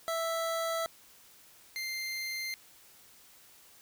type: tone pair in turn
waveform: 25% pulse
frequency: 659.3 / 2093 Hz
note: E5 / C7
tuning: 0 / 0 cents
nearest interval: octave + minor sixth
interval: 2000 cents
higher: second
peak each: -27 / -31 dBFS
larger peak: first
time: 0.08-0.86 / 1.76-2.54 s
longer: neither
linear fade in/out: 0 ms
effects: white hiss -58 dBFS RMS until 3.81 s